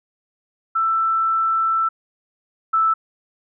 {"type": "tone pair in turn", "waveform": "sine", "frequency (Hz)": [1329, 1317.5], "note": ["E6", "E6"], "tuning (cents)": [14, -1], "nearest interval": "unison", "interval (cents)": 15, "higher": "first", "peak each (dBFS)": [-16, -14], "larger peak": "second", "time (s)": [[0.75, 1.89], [2.73, 2.94]], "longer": "first", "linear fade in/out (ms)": 10, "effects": []}